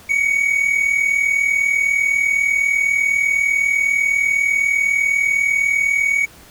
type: tone pair together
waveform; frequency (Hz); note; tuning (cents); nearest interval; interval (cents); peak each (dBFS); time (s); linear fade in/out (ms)
triangle; 2208 / 2248; C#7 / C#7; -7 / +24; unison; 31; -19 / -14; 0.09-6.26; 10
effects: pink hiss -44 dBFS RMS until 6.5 s